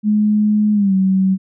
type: tone with pitch glide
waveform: sine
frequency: 211 to 190.16 Hz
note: G#3 to F#3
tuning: +28 to +48 cents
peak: -11 dBFS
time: 0.03-1.38 s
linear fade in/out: 50 ms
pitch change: -180 cents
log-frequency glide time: 0.73-0.94 s
effects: none